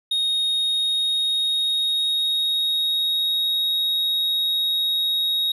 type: tone with pitch glide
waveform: triangle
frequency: 3729 to 3772 Hz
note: A#7 to A#7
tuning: 0 to +20 cents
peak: -18 dBFS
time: 0.11-5.52 s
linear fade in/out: 5 ms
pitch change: +20 cents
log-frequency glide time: 0.54-3.63 s
effects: none